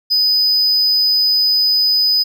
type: tone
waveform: triangle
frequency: 4995 Hz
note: D#8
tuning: 6 cents sharp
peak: -10 dBFS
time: 0.1-2.24 s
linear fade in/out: 20 ms
effects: none